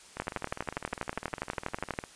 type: two click trains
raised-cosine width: 0.5 ms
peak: -15 / -23 dBFS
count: 23 / 38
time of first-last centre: 0.2-1.989 / 0.17-2.039 s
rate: 12.3 / 19.8 Hz
effects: white hiss -53 dBFS RMS until 2.15 s + resampled to 22050 Hz